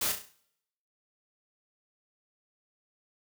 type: noise with echo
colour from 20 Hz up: white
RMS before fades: -30 dBFS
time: 0.01-0.12 s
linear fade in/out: 5 ms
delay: 34 ms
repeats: 6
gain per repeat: -6 dB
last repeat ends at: 0.324 s
effects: noise-tail reverb RT60 0.8 s tail -22 dB re dry